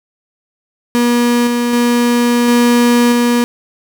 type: tone with level steps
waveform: 35% pulse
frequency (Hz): 240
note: B3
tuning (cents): -49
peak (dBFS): -8 / -11 / -8 / -6 / -8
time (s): 0.95-3.44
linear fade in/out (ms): 0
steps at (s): 1.47 / 1.73 / 2.48 / 3.12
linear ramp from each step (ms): 2
effects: none